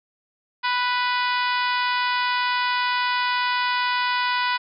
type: harmonic tone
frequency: 493.9 Hz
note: B4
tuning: in tune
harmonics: 2 / 3 / 4 / 5 / 6 / 7 / 8 / 9 / 10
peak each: -23 / -27 / -29 / -31 / -33 / -34 / -35 / -36 / -37 dBFS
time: 0.63-4.58 s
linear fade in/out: 20 ms
effects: none